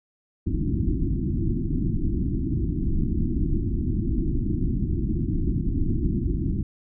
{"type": "low-pass noise", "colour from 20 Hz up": "pink", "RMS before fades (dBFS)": -24, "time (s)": [0.46, 6.63], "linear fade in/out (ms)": 5, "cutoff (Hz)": 350, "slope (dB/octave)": 96, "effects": []}